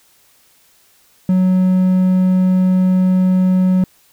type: tone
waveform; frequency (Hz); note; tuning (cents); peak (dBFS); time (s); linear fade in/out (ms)
triangle; 185; F#3; 0; -8; 1.29-3.84; 2
effects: white hiss -53 dBFS RMS until 4.12 s

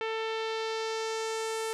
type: tone with low-pass filter sweep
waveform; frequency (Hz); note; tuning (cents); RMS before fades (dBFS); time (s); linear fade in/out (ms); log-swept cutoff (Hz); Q
sawtooth; 445; A4; +20; -33; 0.01-1.73; 0; 2800 to 10000; 1.6
effects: none

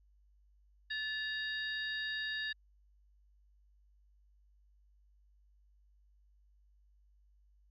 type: harmonic tone with a mistuned harmonic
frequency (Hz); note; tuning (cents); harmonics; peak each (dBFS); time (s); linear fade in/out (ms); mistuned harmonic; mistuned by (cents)
938; A#5; +11; 2 / 3 / 4 / 5; -37 / -48 / -42 / -49; 0.9-2.53; 10; 2; -130
effects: added 50 Hz sine -64 dBFS peak until 7.7 s

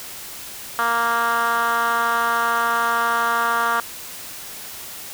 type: tone with band-pass filter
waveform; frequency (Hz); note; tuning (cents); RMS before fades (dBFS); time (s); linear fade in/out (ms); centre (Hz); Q
10% pulse; 233.1; A#3; 0; -20; 0.79-3.8; 0; 1300; 2.3
effects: white hiss -35 dBFS RMS until 5.13 s

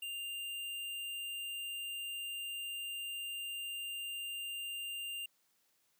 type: tone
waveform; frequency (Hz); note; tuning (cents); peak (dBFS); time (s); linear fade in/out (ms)
square; 2794; F7; 0; -40; 0.02-5.26; 5
effects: white hiss -75 dBFS RMS until 5.99 s + high-pass 100 Hz 12 dB/octave

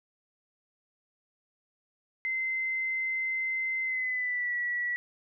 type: tone with pitch glide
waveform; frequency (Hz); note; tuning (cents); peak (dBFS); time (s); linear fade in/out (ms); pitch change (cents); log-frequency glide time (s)
sine; 2068 to 1940.7; C7 to B6; -21 to -31; -28; 2.25-4.96; 0; -110; 3.83-4.55
effects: none

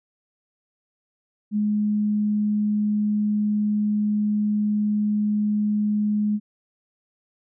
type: tone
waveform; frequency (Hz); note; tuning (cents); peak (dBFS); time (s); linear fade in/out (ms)
sine; 209.6; G#3; +16; -19; 1.51-6.4; 50
effects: none

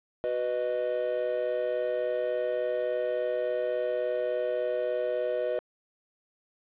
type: chord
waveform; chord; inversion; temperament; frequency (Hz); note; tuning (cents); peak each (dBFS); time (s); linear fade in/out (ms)
triangle; B major; second; just; 370.4 / 493.9 / 617.4; F#4 / B4 / D#5; +2 / 0 / -14; -34 / -28 / -28; 0.24-5.59; 0
effects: resampled to 8000 Hz + 9-bit

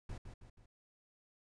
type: noise with echo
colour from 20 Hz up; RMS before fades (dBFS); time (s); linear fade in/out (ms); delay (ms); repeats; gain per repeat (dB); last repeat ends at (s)
brown; -44; 0.09-0.18; 5; 160; 3; -6; 0.66
effects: resampled to 22050 Hz

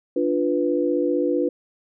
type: chord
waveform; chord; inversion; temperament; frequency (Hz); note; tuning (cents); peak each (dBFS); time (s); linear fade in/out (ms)
sine; B diminished; first; equal; 293.7 / 349.2 / 493.9; D4 / F4 / B4; 0 / 0 / 0; -23; 0.16-1.49; 5
effects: none

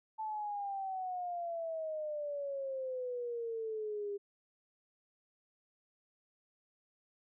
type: exponential sweep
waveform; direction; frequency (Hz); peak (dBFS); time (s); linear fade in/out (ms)
sine; down; 880 to 400.7; -36; 0.18-4.18; 20
effects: none

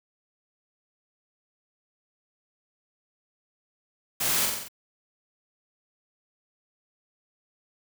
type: noise with echo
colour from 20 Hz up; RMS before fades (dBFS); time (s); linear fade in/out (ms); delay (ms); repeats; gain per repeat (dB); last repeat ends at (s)
white; -27; 4.2-4.46; 10; 45; 5; -3; 4.685
effects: none

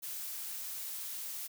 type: noise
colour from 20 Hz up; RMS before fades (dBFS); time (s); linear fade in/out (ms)
blue; -41; 0.02-1.48; 20
effects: none

